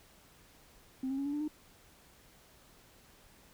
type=tone with pitch steps; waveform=sine; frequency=261.6 / 269.6 / 277.8 / 286.3 / 295 / 304 Hz; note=C4 / C#4 / C#4 / D4 / D4 / D#4; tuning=0 / -48 / +4 / -44 / +8 / -40 cents; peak=-31 dBFS; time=1.03-1.48 s; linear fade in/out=5 ms; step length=75 ms; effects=tanh soft clip ceiling -29 dBFS + pink hiss -61 dBFS RMS until 3.53 s